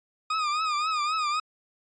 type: tone with vibrato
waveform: 40% pulse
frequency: 1234 Hz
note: D#6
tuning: 15 cents flat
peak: -24 dBFS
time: 0.3-1.4 s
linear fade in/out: 5 ms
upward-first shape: triangle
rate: 3.8 Hz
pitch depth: 100 cents each way
effects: resampled to 16000 Hz